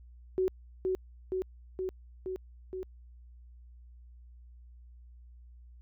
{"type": "tone with echo", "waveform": "sine", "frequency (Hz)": 373.6, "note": "F#4", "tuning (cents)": 17, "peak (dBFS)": -25, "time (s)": [0.38, 0.48], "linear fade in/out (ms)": 0, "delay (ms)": 470, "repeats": 5, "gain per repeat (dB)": -2, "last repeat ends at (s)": 2.83, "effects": ["added 60 Hz sine -50 dBFS peak until 5.81 s"]}